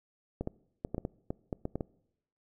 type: clicks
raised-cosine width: 2 ms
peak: -20 dBFS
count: 11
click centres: 0.41 / 0.474 / 0.849 / 0.946 / 0.981 / 1.051 / 1.305 / 1.528 / 1.654 / 1.756 / 1.808 s
effects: noise-tail reverb RT60 0.8 s tail -23 dB re dry